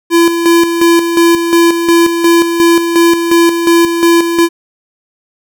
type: tone with tremolo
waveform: square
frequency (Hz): 338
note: E4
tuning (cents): +43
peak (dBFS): -5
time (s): 0.1-4.49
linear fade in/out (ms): 50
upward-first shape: square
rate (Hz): 2.8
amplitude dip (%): 55
effects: none